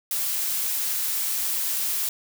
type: noise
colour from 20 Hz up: blue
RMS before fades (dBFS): -26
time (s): 0.11-2.09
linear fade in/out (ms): 2
effects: none